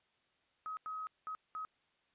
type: tone bursts at uneven times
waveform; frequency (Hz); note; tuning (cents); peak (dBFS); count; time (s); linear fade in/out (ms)
sine; 1270; D#6; +35; -39; 4; 0.66-0.77 / 0.86-1.07 / 1.27-1.35 / 1.55-1.65; 0
effects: white hiss -75 dBFS RMS until 2.14 s + resampled to 8000 Hz